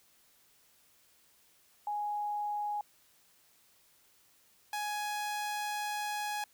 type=tone pair in turn; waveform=sine / sawtooth; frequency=830.6 / 834.8 Hz; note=G#5 / G#5; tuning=0 / +9 cents; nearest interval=unison; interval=9 cents; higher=second; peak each=-32 / -30 dBFS; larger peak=second; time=1.87-2.81 / 4.73-6.44 s; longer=second; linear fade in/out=2 ms; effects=white hiss -66 dBFS RMS until 6.53 s